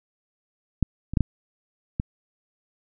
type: clicks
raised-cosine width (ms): 5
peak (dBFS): -7 / -18 / -6 / -7 / -12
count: 5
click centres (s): 0.827 / 1.136 / 1.172 / 1.207 / 1.999
effects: none